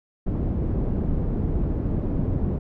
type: low-pass noise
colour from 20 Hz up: pink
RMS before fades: -24 dBFS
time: 0.26-2.59 s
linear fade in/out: 10 ms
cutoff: 310 Hz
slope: 12 dB/octave
effects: none